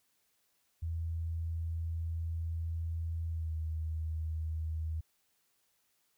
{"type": "tone with pitch glide", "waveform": "sine", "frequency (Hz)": [82.41, 79.51], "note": ["E2", "D#2"], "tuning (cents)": [0, 38], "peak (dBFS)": -33, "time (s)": [0.82, 5.01], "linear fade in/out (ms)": 10, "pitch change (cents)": -62, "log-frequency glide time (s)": [3.3, 3.53], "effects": ["white hiss -75 dBFS RMS until 6.17 s"]}